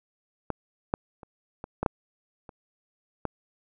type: clicks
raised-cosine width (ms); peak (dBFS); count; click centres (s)
1; -14 / -10 / -30 / -22 / -13 / -8 / -29 / -14; 8; 0.503 / 0.939 / 1.232 / 1.641 / 1.83 / 1.862 / 2.492 / 3.253
effects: none